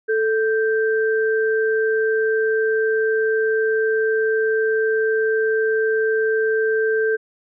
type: tone pair together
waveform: sine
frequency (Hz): 440 / 1568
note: A4 / G6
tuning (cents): 0 / 0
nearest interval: octave + minor seventh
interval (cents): 2200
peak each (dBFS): -17 / -23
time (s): 0.08-7.17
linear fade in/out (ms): 20
effects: none